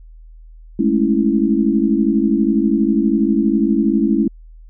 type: chord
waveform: sine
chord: A major seventh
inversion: third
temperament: equal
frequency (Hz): 207.7 / 220 / 277.2 / 329.6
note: G#3 / A3 / C#4 / E4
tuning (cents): 0 / 0 / 0 / 0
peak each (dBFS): -18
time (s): 0.79-4.28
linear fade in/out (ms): 5
effects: added 40 Hz sine -37 dBFS peak until 4.69 s